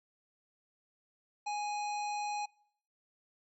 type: harmonic tone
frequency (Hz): 830.6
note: G#5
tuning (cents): 0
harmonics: 1 / 3 / 5 / 7 / 9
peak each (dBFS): -34 / -44 / -48 / -51 / -53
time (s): 1.46-2.46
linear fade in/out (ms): 10
effects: noise-tail reverb RT60 0.7 s tail -25 dB re dry